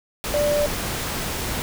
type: tone in noise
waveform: sine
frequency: 587.3 Hz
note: D5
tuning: in tune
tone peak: -18 dBFS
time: 0.34-0.66 s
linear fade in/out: 0 ms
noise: pink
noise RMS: -27 dBFS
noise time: 0.24-1.62 s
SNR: +6 dB
effects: none